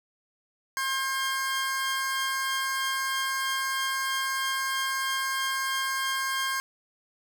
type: tone pair together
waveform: sawtooth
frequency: 1067.7 / 1600 Hz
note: C6 / G6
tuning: +35 / +35 cents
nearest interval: perfect fifth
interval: 700 cents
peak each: -26 dBFS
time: 0.77-6.6 s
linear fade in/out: 0 ms
effects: none